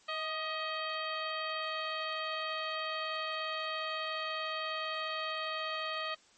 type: harmonic tone with a mistuned harmonic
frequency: 634 Hz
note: D#5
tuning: 32 cents sharp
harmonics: 1 / 2 / 3 / 4 / 5 / 6 / 7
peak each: -41 / -38 / -42 / -43 / -42 / -48 / -46 dBFS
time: 0.08-6.15 s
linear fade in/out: 10 ms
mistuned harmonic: 2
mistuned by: -40 cents
effects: white hiss -63 dBFS RMS until 6.37 s + MP3 32 kbps